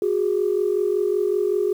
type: tone pair together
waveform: sine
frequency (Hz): 366.8 / 412.1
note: F#4 / G#4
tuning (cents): -15 / -13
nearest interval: major second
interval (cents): 202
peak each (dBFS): -21 / -20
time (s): 0.02-1.73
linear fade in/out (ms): 2
effects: tanh soft clip ceiling -11 dBFS + 8-bit